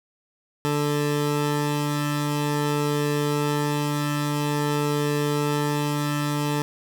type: tone pair together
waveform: 20% pulse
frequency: 146.83 / 440 Hz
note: D3 / A4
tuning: 0 / 0 cents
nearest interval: octave + perfect fifth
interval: 1900 cents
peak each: -18 / -24 dBFS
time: 0.65-6.62 s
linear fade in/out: 0 ms
effects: none